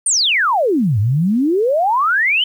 sine exponential two-way sweep, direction down then up, 9400 to 97.5 to 3125 Hz, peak -12 dBFS, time 0.06-2.44 s, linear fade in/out 5 ms, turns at 0.99 s, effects 8-bit

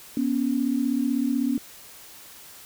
sine tone pair together, 242.8 / 278.8 Hz, B3 / C#4, -29 / +10 cents, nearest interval major second, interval 239 cents, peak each -24 dBFS, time 0.17-1.58 s, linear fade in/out 2 ms, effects white hiss -46 dBFS RMS until 2.65 s

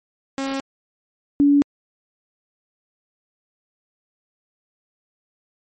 sawtooth / sine tone pair in turn, 271.1 / 285.5 Hz, C#4 / D4, -38 / -49 cents, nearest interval minor second, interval 89 cents, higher second, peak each -19 / -11 dBFS, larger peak second, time 0.38-0.6 / 1.4-1.62 s, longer neither, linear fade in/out 0 ms, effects MP3 32 kbps

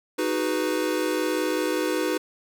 square chord, G# minor seventh, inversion second, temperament equal, 311.1 / 370 / 415.3 / 493.9 Hz, D#4 / F#4 / G#4 / B4, 0 / 0 / 0 / 0 cents, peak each -28 / -29 / -34 / -29 dBFS, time 0.18-2.18 s, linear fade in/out 10 ms, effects none

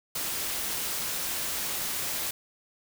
white noise with amplitude modulation, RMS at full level -30 dBFS, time 0.15-2.31 s, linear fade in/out 5 ms, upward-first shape sine, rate 276 Hz, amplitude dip 35%, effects none

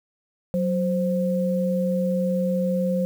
sine tone pair together, 185.01 / 523.3 Hz, F#3 / C5, 0 / 0 cents, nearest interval octave + tritone, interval 1800 cents, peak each -22 / -24 dBFS, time 0.54-3.05 s, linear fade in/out 0 ms, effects 8-bit

